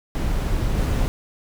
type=noise with level steps; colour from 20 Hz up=brown; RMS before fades=-22 / -20 dBFS; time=0.15-1.08 s; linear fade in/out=0 ms; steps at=0.77 s; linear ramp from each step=5 ms; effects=none